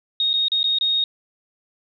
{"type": "tone with dropouts", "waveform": "sine", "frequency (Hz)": 3729, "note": "A#7", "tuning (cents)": 0, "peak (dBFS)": -17, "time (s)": [0.2, 1.04], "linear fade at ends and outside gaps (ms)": 2, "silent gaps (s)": [[0.332, 0.338], [0.483, 0.518], [0.631, 0.641], [0.786, 0.81]], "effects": []}